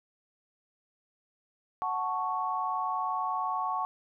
sine chord, F# minor, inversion none, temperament equal, 740 / 880 / 1108.7 Hz, F#5 / A5 / C#6, 0 / 0 / 0 cents, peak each -34 / -34 / -31 dBFS, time 1.82-3.85 s, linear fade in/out 0 ms, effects none

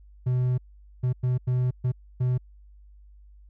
triangle tone bursts at uneven times, 125.8 Hz, B2, 32 cents sharp, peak -19 dBFS, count 6, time 0.26-0.58 / 1.03-1.13 / 1.23-1.38 / 1.47-1.71 / 1.84-1.92 / 2.2-2.38 s, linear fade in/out 10 ms, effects added 50 Hz sine -48 dBFS peak until 3.49 s

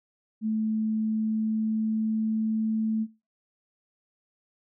sine tone with pitch glide, 218.3 to 219.8 Hz, A3 to A3, -13 to -2 cents, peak -24 dBFS, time 0.41-3.07 s, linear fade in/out 50 ms, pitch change +11 cents, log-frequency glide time 0.95-2.68 s, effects noise-tail reverb RT60 0.3 s tail -23 dB re dry

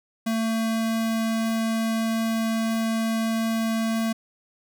square tone, 224.8 Hz, A3, 37 cents sharp, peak -23 dBFS, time 0.26-4.13 s, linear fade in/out 10 ms, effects none

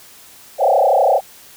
sine tone with frequency modulation, 659.3 Hz, E5, in tune, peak -10 dBFS, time 0.58-1.21 s, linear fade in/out 50 ms, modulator 32.3 Hz, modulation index 4.5, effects white hiss -43 dBFS RMS until 1.56 s

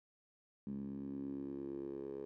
10% pulse tone with band-pass filter sweep, 68.8 Hz, C#2, 12 cents flat, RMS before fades -44 dBFS, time 0.67-2.25 s, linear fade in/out 0 ms, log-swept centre 210 to 430 Hz, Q 4.9, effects none

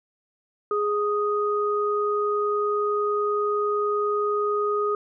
sine tone pair together, 415.3 / 1244.5 Hz, G#4 / D#6, 0 / 0 cents, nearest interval octave + perfect fifth, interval 1900 cents, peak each -23 / -25 dBFS, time 0.71-4.95 s, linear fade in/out 2 ms, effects none

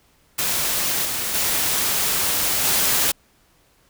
white noise with level steps, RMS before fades -22 / -25 / -21 / -19 dBFS, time 0.38-3.12 s, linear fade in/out 10 ms, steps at 1.05 / 1.34 / 2.64 s, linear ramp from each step 5 ms, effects pink hiss -59 dBFS RMS until 3.89 s

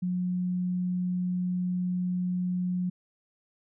sine tone, 180.5 Hz, F#3, 43 cents flat, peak -26 dBFS, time 0.02-2.9 s, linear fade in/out 10 ms, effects none

